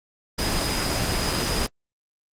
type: tone in noise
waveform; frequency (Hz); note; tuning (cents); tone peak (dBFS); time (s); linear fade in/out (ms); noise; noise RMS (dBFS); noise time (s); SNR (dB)
sine; 4978; D#8; 0; -30; 0.38-1.67; 10; pink; -24; 0.38-1.67; -9
effects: low-pass 11000 Hz 12 dB/octave + Opus 24 kbps

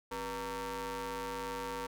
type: ring-modulated tone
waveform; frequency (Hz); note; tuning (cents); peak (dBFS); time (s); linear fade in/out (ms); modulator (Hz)
sawtooth; 218.2; A3; -14; -30; 0.11-1.87; 10; 703
effects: none

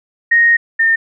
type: tone pair in turn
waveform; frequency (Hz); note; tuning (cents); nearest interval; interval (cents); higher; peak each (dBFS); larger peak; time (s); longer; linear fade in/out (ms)
sine; 1864.7 / 1815.8; A#6 / A#6; 0 / -46; unison; 46; first; -7 / -9; first; 0.31-0.57 / 0.79-0.96; first; 10
effects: none

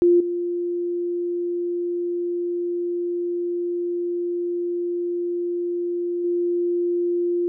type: tone with level steps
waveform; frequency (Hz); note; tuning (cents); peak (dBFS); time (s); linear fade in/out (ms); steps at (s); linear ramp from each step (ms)
sine; 349.2; F4; 0; -12 / -22 / -19; 0.02-7.48; 0; 0.2 / 6.24; 5
effects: none

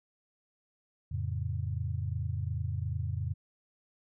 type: chord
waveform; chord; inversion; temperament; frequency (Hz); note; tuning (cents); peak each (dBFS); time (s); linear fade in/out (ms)
sine; F augmented; none; equal; 87.31 / 110 / 138.59; F2 / A2 / C#3; 0 / 0 / 0; -34 / -35 / -37; 1.11-3.34; 10
effects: none

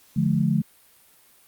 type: chord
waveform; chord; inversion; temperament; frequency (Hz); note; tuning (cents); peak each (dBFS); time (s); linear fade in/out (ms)
sine; D minor; none; equal with one note detuned; 146.83 / 174.61 / 214.6; D3 / F3 / A3; 0 / 0 / -43; -23; 0.16-0.62; 10
effects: white hiss -56 dBFS RMS until 1.47 s + Opus 48 kbps

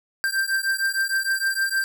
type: beating tone pair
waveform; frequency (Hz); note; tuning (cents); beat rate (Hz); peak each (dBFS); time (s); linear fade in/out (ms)
square; 1573 / 1579.5; G6 / G6; +6 / +13; 6.5; -25; 0.24-1.84; 0
effects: none

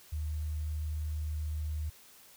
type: tone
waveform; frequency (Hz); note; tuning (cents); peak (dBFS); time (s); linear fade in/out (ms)
sine; 76.6; D#2; -27; -32; 0.12-1.9; 10
effects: white hiss -57 dBFS RMS until 2.36 s

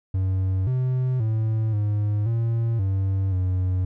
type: tone with pitch steps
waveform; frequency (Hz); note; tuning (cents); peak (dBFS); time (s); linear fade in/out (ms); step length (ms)
triangle; 94.4 / 128.2 / 110.3 / 104.2 / 115.1 / 96.4 / 92.2; F#2 / C3 / A2 / G#2 / A#2 / G2 / F#2; +35 / -35 / +5 / +6 / -22 / -28 / -6; -18; 0.14-3.85; 5; 530
effects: none

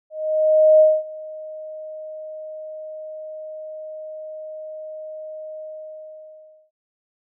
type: tone with ADSR envelope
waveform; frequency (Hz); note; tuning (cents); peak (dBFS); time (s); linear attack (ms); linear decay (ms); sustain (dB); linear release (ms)
sine; 622; D#5; -1; -8; 0.1-6.71; 700; 230; -23; 1100
effects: none

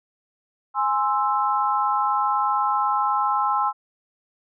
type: chord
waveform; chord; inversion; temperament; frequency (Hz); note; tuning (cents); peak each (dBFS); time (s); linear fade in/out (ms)
sine; Ab augmented; none; equal; 830.6 / 1046.5 / 1318.5; Ab5 / C6 / E6; 0 / 0 / 0; -23 / -23 / -24; 0.74-3.73; 50
effects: none

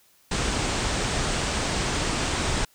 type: low-pass noise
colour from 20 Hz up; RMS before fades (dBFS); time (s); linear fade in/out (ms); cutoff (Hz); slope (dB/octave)
pink; -26; 0.31-2.65; 5; 9000; 96
effects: white hiss -60 dBFS RMS until 2.74 s

